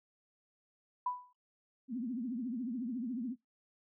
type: tone with exponential decay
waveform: sine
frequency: 991 Hz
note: B5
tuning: 6 cents sharp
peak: -29 dBFS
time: 1.06-1.33 s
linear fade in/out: 5 ms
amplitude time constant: 57 ms
type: tone with vibrato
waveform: sine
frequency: 242.5 Hz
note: B3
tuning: 31 cents flat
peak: -35 dBFS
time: 1.88-3.36 s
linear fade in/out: 50 ms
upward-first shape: triangle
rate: 14 Hz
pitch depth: 210 cents each way
effects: noise-tail reverb RT60 0.2 s tail -24 dB re dry